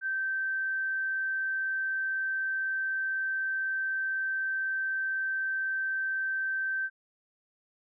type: tone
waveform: sine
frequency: 1554 Hz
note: G6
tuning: 16 cents flat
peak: -28 dBFS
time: 0.01-6.9 s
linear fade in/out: 50 ms
effects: none